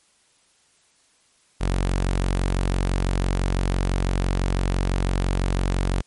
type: tone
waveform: sawtooth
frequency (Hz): 45.97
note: F#1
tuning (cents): -10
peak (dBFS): -16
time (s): 1.6-6.02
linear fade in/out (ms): 20
effects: white hiss -61 dBFS RMS until 6.06 s + MP3 48 kbps